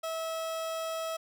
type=tone; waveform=30% pulse; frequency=649 Hz; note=E5; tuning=27 cents flat; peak=-30 dBFS; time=0.03-1.17 s; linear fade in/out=10 ms; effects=none